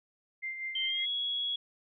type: tone with tremolo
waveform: sine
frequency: 2093 Hz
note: C7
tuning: in tune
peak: -33 dBFS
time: 0.42-1.06 s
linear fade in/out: 20 ms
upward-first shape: sine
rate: 5.2 Hz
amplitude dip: 50%
type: tone with pitch glide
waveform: sine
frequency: 3136 to 3342 Hz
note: G7 to G#7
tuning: 0 to +10 cents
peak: -30 dBFS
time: 0.75-1.56 s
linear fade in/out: 5 ms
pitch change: +110 cents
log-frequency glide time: 0.86-1.06 s
effects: none